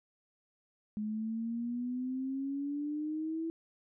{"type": "exponential sweep", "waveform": "sine", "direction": "up", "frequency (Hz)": [210.2, 330], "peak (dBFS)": -33, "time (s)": [0.97, 3.5], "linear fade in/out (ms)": 0, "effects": []}